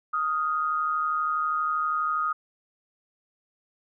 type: tone pair together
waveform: sine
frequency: 1244.5 / 1396.9 Hz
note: D#6 / F6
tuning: 0 / 0 cents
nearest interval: major second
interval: 200 cents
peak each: -24 / -32 dBFS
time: 0.13-2.33 s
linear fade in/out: 10 ms
effects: none